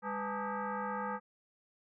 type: tone with frequency modulation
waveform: sine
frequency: 203.4 Hz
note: G#3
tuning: 36 cents flat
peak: -34 dBFS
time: 0.02-1.2 s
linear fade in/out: 50 ms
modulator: 351 Hz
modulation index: 3.8
effects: none